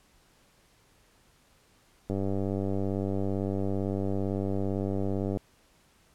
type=click train; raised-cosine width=2 ms; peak=-18 dBFS; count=321; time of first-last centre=2.1-5.372 s; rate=97.8 Hz; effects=pink hiss -63 dBFS RMS until 6.14 s + low-pass 12000 Hz 12 dB/octave